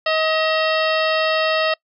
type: harmonic tone with a mistuned harmonic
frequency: 633 Hz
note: D#5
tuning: 30 cents sharp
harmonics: 1 / 2 / 3 / 4 / 5 / 6 / 7 / 8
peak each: -19 / -23 / -25 / -26 / -30 / -30 / -31 / -31 dBFS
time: 0.06-1.74 s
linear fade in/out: 5 ms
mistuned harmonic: 4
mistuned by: +110 cents
effects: noise-tail reverb RT60 0.1 s tail -25 dB re dry